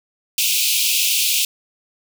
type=high-pass noise; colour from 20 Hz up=pink; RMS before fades=-18 dBFS; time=0.38-1.45 s; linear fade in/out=2 ms; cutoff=2400 Hz; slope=96 dB/octave; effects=none